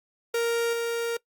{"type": "tone with level steps", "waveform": "45% pulse", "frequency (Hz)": 466.2, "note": "A#4", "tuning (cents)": 0, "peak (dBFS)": [-23, -26], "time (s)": [0.34, 1.17], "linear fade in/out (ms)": 5, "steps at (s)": 0.73, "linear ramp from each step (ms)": 2, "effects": ["noise-tail reverb RT60 0.1 s tail -22 dB re dry", "Opus 48 kbps"]}